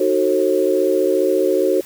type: chord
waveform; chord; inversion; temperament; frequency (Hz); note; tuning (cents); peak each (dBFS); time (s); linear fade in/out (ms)
sine; D# diminished seventh; none; just; 311.1 / 373.4 / 448 / 537.6; D#4 / F#4 / A4 / C5; 0 / +16 / +31 / +47; -22 / -17 / -21 / -19; 0-1.81; 5
effects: white hiss -40 dBFS RMS until 1.85 s